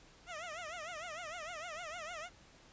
15% pulse tone with vibrato, 659.3 Hz, E5, in tune, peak -36 dBFS, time 0.26-2.3 s, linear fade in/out 50 ms, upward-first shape triangle, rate 6.6 Hz, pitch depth 190 cents each way, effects pink hiss -61 dBFS RMS until 2.72 s + resampled to 16000 Hz

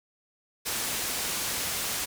white low-pass noise, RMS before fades -31 dBFS, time 0.65-2.06 s, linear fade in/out 20 ms, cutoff 12000 Hz, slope 12 dB/octave, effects none

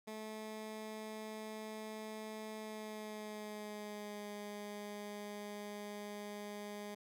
15% pulse tone with pitch glide, 216.9 to 206.6 Hz, A3 to G#3, -25 to -9 cents, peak -38 dBFS, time 0.07-6.95 s, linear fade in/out 10 ms, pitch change -84 cents, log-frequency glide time 2.57-4.29 s, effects none

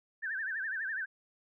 sine tone with vibrato, 1661.2 Hz, G#6, in tune, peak -33 dBFS, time 0.22-1.06 s, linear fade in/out 20 ms, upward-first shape sine, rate 12 Hz, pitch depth 160 cents each way, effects none

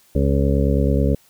harmonic tone, 69.3 Hz, C#2, in tune, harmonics 1 / 2 / 3 / 4 / 6 / 7 / 8, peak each -18 / -21 / -23 / -24 / -26 / -26 / -27 dBFS, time 0.15-1.15 s, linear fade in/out 5 ms, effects white hiss -55 dBFS RMS until 1.29 s

